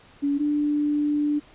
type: tone pair in turn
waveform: sine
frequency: 284.2 / 294.7 Hz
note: C#4 / D4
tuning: +43 / +6 cents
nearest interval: minor second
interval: 63 cents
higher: second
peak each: -20 dBFS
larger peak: neither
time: 0.22-0.39 / 0.39-1.4 s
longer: second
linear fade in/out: 20 ms
effects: pink hiss -52 dBFS RMS until 1.54 s + resampled to 8000 Hz